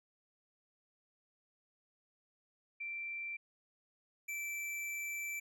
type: tone pair in turn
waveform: sine / square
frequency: 2349 / 2331 Hz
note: D7 / D7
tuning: 0 / -14 cents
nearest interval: unison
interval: 14 cents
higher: first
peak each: -39 / -39 dBFS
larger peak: neither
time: 2.8-3.37 / 4.28-5.4 s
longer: second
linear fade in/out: 10 ms
effects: none